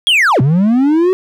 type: linear two-way sweep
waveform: triangle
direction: down then up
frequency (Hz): 3369 to 122.4 to 380.8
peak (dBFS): -6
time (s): 0.07-1.13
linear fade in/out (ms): 0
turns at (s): 0.41
effects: none